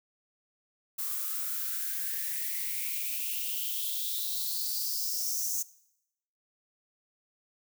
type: noise with high-pass filter sweep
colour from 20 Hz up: violet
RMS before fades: -33 dBFS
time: 0.98-5.63 s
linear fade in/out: 10 ms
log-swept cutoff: 1100 to 6400 Hz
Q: 6.4
effects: noise-tail reverb RT60 0.8 s tail -20 dB re dry